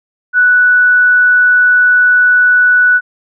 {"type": "tone", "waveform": "sine", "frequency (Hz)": 1480, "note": "F#6", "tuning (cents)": 0, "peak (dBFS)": -5, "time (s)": [0.33, 3.01], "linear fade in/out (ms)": 50, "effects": []}